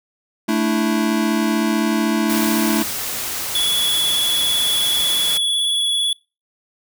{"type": "chord", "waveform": "square", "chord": "A suspended fourth", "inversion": "none", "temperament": "equal", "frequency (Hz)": [220, 293.7, 329.6], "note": ["A3", "D4", "E4"], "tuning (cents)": [0, 0, 0], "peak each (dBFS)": [-20, -23, -22], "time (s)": [0.48, 2.83], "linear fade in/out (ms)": 10}
{"type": "noise", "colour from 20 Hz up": "white", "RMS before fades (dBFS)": -25, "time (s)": [2.29, 5.38], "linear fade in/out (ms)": 10}
{"type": "tone with vibrato", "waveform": "square", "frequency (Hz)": 3397, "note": "G#7", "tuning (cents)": 38, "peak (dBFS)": -17, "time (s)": [3.55, 6.13], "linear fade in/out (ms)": 2, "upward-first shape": "triangle", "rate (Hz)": 18, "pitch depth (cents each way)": 30}
{"effects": ["noise-tail reverb RT60 0.3 s tail -26 dB re dry"]}